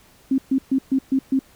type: tone bursts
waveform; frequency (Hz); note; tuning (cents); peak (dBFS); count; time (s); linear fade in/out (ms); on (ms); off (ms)
sine; 266.7; C4; +33; -15; 6; 0.31-1.392; 5; 72; 130
effects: pink hiss -53 dBFS RMS until 1.55 s